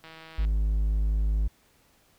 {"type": "click train", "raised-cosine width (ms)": 0.3, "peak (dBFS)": -30, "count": 67, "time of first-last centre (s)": [0.04, 0.45], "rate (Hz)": 161}
{"type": "tone", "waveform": "triangle", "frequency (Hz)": 52.3, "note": "G#1", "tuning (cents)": 13, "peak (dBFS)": -20, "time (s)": [0.38, 1.48], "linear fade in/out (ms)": 10}
{"effects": ["pink hiss -63 dBFS RMS until 2.18 s"]}